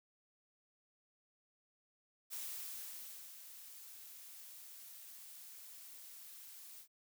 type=noise with ADSR envelope; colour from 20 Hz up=blue; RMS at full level=-44 dBFS; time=2.3-6.88 s; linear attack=34 ms; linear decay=980 ms; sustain=-10 dB; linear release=85 ms; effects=none